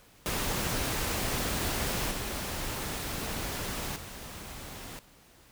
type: noise with level steps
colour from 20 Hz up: pink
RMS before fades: -31 / -35 / -43 dBFS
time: 0.26-4.99 s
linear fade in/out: 0 ms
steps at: 2.11 / 3.96 s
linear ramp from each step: 2 ms
effects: pink hiss -58 dBFS RMS until 5.51 s